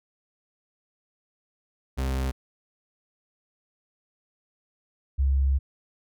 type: tone pair in turn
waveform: 40% pulse / sine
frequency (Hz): 65.8 / 67.92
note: C2 / C#2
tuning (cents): +10 / -35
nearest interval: minor second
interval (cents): 55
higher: second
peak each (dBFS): -24 / -19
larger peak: second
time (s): 1.97-2.32 / 5.18-5.59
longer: second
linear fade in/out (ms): 20
effects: none